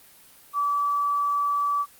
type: tone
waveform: sine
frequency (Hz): 1152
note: D6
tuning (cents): -34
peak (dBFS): -21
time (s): 0.53-1.86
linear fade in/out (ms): 50
effects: white hiss -52 dBFS RMS until 1.99 s + Opus 32 kbps